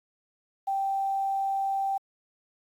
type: tone with quantisation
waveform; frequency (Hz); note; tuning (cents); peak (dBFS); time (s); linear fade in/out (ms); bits
sine; 782; G5; -4; -25; 0.67-1.98; 10; 9
effects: AAC 64 kbps